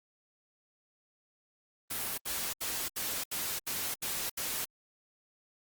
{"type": "noise bursts", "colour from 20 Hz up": "white", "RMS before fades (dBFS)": -35, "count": 8, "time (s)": [1.9, 4.651], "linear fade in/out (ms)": 10, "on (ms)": 280, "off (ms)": 73, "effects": ["Opus 32 kbps"]}